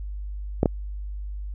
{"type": "clicks", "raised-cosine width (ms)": 2, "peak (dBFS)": -5, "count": 2, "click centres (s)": [0.631, 0.658], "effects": ["added 50 Hz sine -30 dBFS peak until 1.54 s"]}